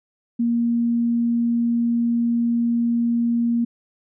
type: tone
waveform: sine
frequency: 235 Hz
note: A#3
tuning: 14 cents sharp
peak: -17 dBFS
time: 0.39-3.65 s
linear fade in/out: 10 ms
effects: none